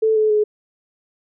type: tone with pitch steps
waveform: sine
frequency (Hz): 440 / 431.4 / 423.1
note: A4 / A4 / G#4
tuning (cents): 0 / -34 / +32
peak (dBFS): -13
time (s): 0.02-0.44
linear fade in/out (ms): 10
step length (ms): 140
effects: none